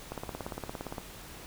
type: click train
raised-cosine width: 1 ms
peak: -22 dBFS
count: 16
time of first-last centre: 0.12-0.982 s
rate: 17.4 Hz
effects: pink hiss -47 dBFS RMS until 1.46 s